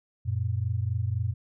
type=tone pair together; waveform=sine; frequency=92.63 / 116.54 Hz; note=F#2 / A#2; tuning=+2 / 0 cents; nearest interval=major third; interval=398 cents; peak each=-28 dBFS; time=0.25-1.34 s; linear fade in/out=20 ms; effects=none